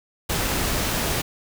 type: noise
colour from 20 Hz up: pink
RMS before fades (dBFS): -24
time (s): 0.29-1.22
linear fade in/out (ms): 10
effects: none